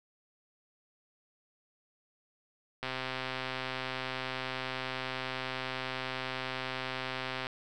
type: click train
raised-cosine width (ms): 0.3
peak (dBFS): -19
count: 604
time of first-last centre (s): 2.83-7.468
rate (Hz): 130
effects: none